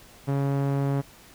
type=tone with low-pass filter; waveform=sawtooth; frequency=139 Hz; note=C#3; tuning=5 cents sharp; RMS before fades=-25 dBFS; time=0.27-1.02 s; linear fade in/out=20 ms; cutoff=1100 Hz; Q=0.56; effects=pink hiss -51 dBFS RMS until 1.34 s